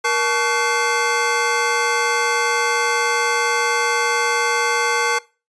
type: tone cluster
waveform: square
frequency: 472.2 / 868 / 1125 / 1521 / 2102 Hz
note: A#4 / A5 / C#6 / F#6 / C7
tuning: +22 / -24 / +25 / +47 / +7 cents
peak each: -24 dBFS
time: 0.04-5.19 s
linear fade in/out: 10 ms
effects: noise-tail reverb RT60 0.3 s tail -20 dB re dry + resampled to 22050 Hz